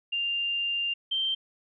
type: tone pair in turn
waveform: sine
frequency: 2794 / 3136 Hz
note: F7 / G7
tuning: 0 / 0 cents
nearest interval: major second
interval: 200 cents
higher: second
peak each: -26 / -25 dBFS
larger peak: second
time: 0.12-0.94 / 1.11-1.35 s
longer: first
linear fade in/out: 10 ms
effects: none